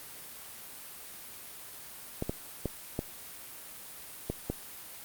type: clicks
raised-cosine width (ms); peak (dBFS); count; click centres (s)
2; -17; 6; 2.224 / 2.295 / 2.657 / 2.991 / 4.3 / 4.5
effects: white hiss -46 dBFS RMS until 5.04 s + Opus 32 kbps